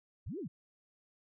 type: linear two-way sweep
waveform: sine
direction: up then down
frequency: 46.21 to 429.6 to 114.1 Hz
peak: -38 dBFS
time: 0.26-0.48 s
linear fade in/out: 10 ms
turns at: 0.39 s
effects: none